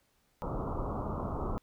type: low-pass noise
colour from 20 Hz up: pink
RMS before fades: -35 dBFS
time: 0.42-1.58 s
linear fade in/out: 0 ms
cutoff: 1300 Hz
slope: 96 dB/octave
effects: pink hiss -72 dBFS RMS until 1.62 s